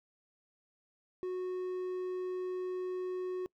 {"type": "tone", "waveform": "triangle", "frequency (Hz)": 367, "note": "F#4", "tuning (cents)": -14, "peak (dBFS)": -32, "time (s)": [1.23, 3.46], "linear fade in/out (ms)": 0, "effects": ["noise-tail reverb RT60 0.1 s tail -24 dB re dry"]}